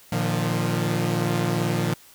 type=chord; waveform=sawtooth; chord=Bb suspended fourth; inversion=none; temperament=equal with one note detuned; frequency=116.54 / 151.92 / 174.61 Hz; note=Bb2 / Eb3 / F3; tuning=0 / -41 / 0 cents; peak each=-22 / -23 / -22 dBFS; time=0.12-1.94 s; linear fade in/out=5 ms; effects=white hiss -51 dBFS RMS until 2.14 s